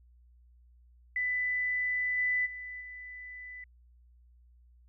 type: tone with level steps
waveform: sine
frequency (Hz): 1994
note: B6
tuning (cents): +16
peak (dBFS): -28 / -26 / -39 / -42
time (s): 1.16-3.64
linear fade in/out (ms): 2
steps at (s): 2.17 / 2.45 / 2.8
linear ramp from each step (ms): 20
effects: added 60 Hz sine -57 dBFS peak until 4.88 s